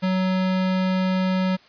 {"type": "tone", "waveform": "square", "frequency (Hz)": 186.5, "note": "F#3", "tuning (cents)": 14, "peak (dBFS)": -20, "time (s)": [0.02, 1.57], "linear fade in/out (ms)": 20, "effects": ["white hiss -52 dBFS RMS until 1.68 s", "resampled to 11025 Hz"]}